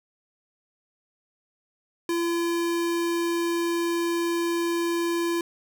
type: tone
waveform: square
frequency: 340.1 Hz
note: F4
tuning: 46 cents flat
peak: -24 dBFS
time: 2.09-5.41 s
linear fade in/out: 2 ms
effects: none